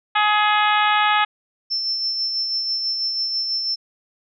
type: harmonic tone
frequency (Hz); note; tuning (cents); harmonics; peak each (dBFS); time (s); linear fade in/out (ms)
420.7; G#4; +22; 2 / 3 / 4 / 5 / 6 / 7 / 8 / 9; -19 / -20 / -23 / -26 / -26 / -29 / -27 / -33; 0.15-1.25; 10
type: tone with tremolo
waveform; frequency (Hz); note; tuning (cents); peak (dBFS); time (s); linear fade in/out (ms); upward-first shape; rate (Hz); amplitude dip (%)
sine; 5340; E8; +22; -19; 1.7-3.76; 20; sine; 6.1; 35
effects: none